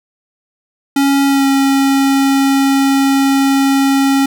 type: tone with pitch glide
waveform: square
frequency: 277.2 to 273.2 Hz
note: C#4 to C#4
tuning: 0 to -25 cents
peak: -10 dBFS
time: 0.96-4.26 s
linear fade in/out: 5 ms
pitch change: -25 cents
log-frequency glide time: 1.27-1.46 s
effects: none